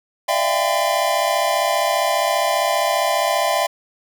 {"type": "tone cluster", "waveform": "square", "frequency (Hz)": [593, 658, 693, 796, 1020], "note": ["D5", "E5", "F5", "G5", "C6"], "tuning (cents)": [17, -3, -14, 26, -44], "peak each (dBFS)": -24, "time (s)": [0.28, 3.67], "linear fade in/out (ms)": 10, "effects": []}